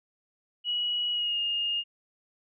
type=tone with pitch glide; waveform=sine; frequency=2917 to 2837 Hz; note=F#7 to F7; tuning=-25 to +27 cents; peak=-26 dBFS; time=0.64-1.84 s; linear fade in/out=50 ms; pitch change=-48 cents; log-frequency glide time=1.12-1.39 s; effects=none